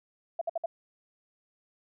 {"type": "tone bursts", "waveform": "sine", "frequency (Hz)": 670, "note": "E5", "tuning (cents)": 28, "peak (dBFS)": -27, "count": 4, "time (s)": [0.39, 0.66], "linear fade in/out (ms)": 5, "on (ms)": 24, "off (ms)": 58, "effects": []}